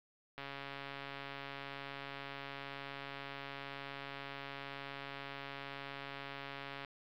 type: click train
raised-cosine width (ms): 0.3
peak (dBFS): -28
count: 900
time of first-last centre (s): 0.38-6.848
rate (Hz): 139
effects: low-pass 4000 Hz 12 dB/octave + 11-bit